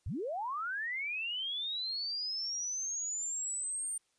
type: linear sweep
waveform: sine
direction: up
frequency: 54.8 to 8870 Hz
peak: -34 dBFS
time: 0.06-3.98 s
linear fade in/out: 5 ms
effects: white hiss -75 dBFS RMS until 4.18 s + resampled to 22050 Hz